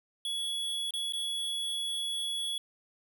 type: tone with dropouts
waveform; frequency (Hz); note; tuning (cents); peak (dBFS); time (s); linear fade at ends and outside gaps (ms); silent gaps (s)
square; 3374; G#7; +27; -32; 0.25-2.58; 2; 0.908-0.937 / 1.124-1.134
effects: none